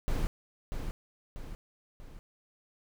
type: noise with echo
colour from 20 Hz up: brown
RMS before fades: -29 dBFS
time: 0.08-0.27 s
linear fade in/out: 0 ms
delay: 640 ms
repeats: 3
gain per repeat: -6 dB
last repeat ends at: 2.19 s
effects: none

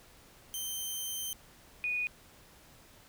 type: tone pair in turn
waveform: 10% pulse / sine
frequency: 3110 / 2468 Hz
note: G7 / D#7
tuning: -14 / -15 cents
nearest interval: major third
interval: 401 cents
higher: first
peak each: -27 / -30 dBFS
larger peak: first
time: 0.54-1.33 / 1.84-2.07 s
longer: first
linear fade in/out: 0 ms
effects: pink hiss -58 dBFS RMS until 3.08 s

